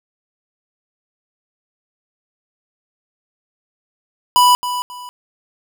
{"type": "tone with echo", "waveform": "square", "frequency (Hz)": 987.8, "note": "B5", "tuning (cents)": 0, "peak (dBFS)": -9, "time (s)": [4.36, 4.55], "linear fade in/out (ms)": 0, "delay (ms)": 270, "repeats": 2, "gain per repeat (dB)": -11, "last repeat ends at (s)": 5.09, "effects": []}